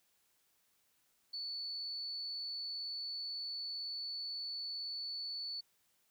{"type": "tone", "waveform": "sine", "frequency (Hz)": 4459, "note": "C#8", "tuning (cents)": 9, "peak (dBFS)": -39, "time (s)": [1.33, 5.61], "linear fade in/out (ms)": 10, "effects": ["white hiss -75 dBFS RMS until 6.1 s"]}